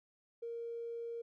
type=tone with tanh clipping; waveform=triangle; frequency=466.2 Hz; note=A#4; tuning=in tune; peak=-39 dBFS; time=0.42-1.22 s; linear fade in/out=10 ms; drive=2 dB; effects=none